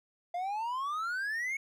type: exponential sweep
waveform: triangle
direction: up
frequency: 688 to 2223 Hz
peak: -30 dBFS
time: 0.34-1.57 s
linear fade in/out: 5 ms
effects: none